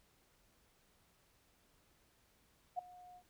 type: tone with ADSR envelope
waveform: sine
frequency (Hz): 721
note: F#5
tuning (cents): -45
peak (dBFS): -33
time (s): 2.76-3.23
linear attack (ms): 28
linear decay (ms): 6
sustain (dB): -21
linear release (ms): 65
effects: pink hiss -72 dBFS RMS until 3.29 s